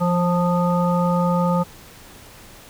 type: harmonic tone with a mistuned harmonic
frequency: 176.6 Hz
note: F3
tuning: 20 cents sharp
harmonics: 1 / 3 / 5 / 7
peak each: -18 / -23 / -25 / -26 dBFS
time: 0-1.64 s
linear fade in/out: 20 ms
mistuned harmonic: 1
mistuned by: -27 cents
effects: pink hiss -44 dBFS RMS until 2.69 s